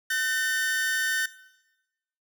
40% pulse tone pair together, 1520.3 / 1808 Hz, F#6 / A6, +47 / +47 cents, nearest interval minor third, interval 300 cents, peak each -27 dBFS, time 0.1-1.26 s, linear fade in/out 5 ms, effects noise-tail reverb RT60 1.0 s tail -18 dB re dry

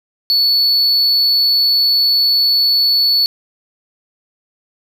triangle tone, 4435 Hz, C#8, in tune, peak -9 dBFS, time 0.3-3.26 s, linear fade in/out 0 ms, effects none

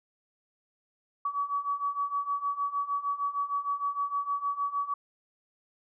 sine beating tone pair, 1134 / 1140.5 Hz, C#6 / C#6, +39 / +49 cents, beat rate 6.5 Hz, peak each -33 / -30 dBFS, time 1.25-4.94 s, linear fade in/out 5 ms, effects none

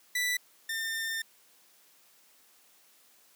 sawtooth tone pair in turn, 1975.5 / 1803.8 Hz, B6 / A6, 0 / +43 cents, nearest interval major second, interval 157 cents, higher first, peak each -24 / -28 dBFS, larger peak first, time 0.15-0.37 / 0.69-1.22 s, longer second, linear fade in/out 5 ms, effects white hiss -62 dBFS RMS until 3.35 s + high-pass 200 Hz 12 dB/octave

